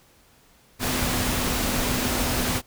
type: tone in noise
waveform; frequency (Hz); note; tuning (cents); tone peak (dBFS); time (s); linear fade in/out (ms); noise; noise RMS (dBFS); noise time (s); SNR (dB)
sine; 249.5; B3; +18; -31; 0.79-2.62; 50; pink; -25; 0.79-2.62; -9
effects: pink hiss -57 dBFS RMS until 2.66 s